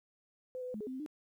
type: tone with pitch steps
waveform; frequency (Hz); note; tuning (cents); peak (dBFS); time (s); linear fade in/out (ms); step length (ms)
sine; 510 / 501 / 504 / 213.1 / 422.6 / 258.4 / 261.2 / 302.5; C5 / B4 / B4 / G#3 / G#4 / C4 / C4 / D#4; -44 / +25 / +35 / +45 / +30 / -21 / -3 / -49; -38; 0.55-1.062; 0; 64
effects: 12-bit